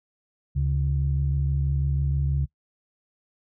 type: tone pair together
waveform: sine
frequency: 72.45 / 138.59 Hz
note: D2 / C#3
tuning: -23 / 0 cents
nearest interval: major seventh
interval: 1123 cents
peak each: -23 dBFS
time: 0.55-2.46 s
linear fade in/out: 20 ms
effects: noise-tail reverb RT60 0.1 s tail -22 dB re dry + tanh soft clip ceiling -14 dBFS